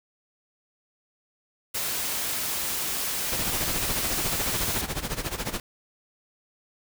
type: noise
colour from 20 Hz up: white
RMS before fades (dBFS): -29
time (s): 1.74-4.82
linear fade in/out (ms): 10
type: noise with tremolo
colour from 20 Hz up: pink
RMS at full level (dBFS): -28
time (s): 3.32-5.6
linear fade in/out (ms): 2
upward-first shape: sine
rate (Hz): 14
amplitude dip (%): 80
effects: none